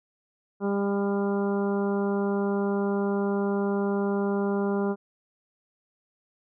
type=harmonic tone; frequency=200 Hz; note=G3; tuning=35 cents sharp; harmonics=1 / 2 / 3 / 4 / 5 / 6 / 7; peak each=-26 / -27 / -36 / -37 / -39 / -42 / -41 dBFS; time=0.6-4.96 s; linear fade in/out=50 ms; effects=none